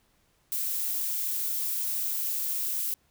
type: noise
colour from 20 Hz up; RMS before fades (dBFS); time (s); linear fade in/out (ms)
violet; -30; 0.52-2.94; 0
effects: pink hiss -68 dBFS RMS until 3.1 s